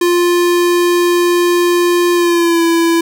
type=tone with pitch glide; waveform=square; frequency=350.1 to 334.3 Hz; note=F4 to E4; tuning=+4 to +24 cents; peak=-10 dBFS; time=0.01-3.01 s; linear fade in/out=5 ms; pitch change=-80 cents; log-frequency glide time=2.14-2.63 s; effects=none